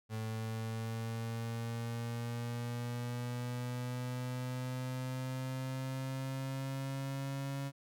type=linear sweep; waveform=35% pulse; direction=up; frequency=110 to 138.59 Hz; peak=-35 dBFS; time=0.09-7.72 s; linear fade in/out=50 ms; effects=none